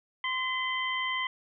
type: tone cluster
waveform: sine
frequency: 1038 / 2035 / 3117 Hz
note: C6 / C7 / G7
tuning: -14 / -49 / -11 cents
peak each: -33 / -31 / -35 dBFS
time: 0.24-1.27 s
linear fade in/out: 2 ms
effects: none